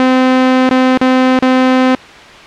sawtooth tone with dropouts, 257.6 Hz, C4, 27 cents flat, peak -3 dBFS, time 0-1.95 s, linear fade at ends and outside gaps 0 ms, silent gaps 0.692-0.71 / 0.974-1.013 / 1.39-1.424 s, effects white hiss -33 dBFS RMS until 2.46 s + low-pass 3000 Hz 12 dB/octave

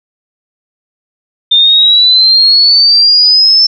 sine exponential sweep, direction up, 3597 to 5330 Hz, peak -3 dBFS, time 1.51-3.67 s, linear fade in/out 10 ms, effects none

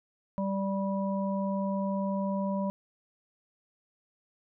harmonic tone, 195.3 Hz, G3, 6 cents flat, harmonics 1 / 3 / 5, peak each -29 / -34 / -37 dBFS, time 0.38-2.7 s, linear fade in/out 0 ms, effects none

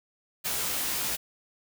white noise with comb filter, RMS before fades -30 dBFS, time 0.44-1.17 s, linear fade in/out 20 ms, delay 16 ms, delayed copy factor +0.85, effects none

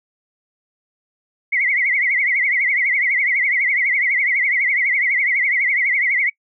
sine tone with vibrato, 2093 Hz, C7, in tune, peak -15 dBFS, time 1.52-6.3 s, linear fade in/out 10 ms, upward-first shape triangle, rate 12 Hz, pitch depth 160 cents each way, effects noise-tail reverb RT60 0.1 s tail -23 dB re dry

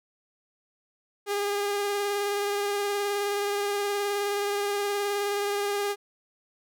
sawtooth tone with vibrato, 406.2 Hz, G#4, 38 cents flat, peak -22 dBFS, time 1.26-5.96 s, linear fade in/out 50 ms, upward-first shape sine, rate 19 Hz, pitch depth 19 cents each way, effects none

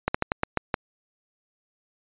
slowing click train, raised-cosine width 0.5 ms, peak -7 dBFS, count 7, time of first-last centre 0.08-0.742 s, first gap 65 ms, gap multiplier 1.21, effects resampled to 8000 Hz

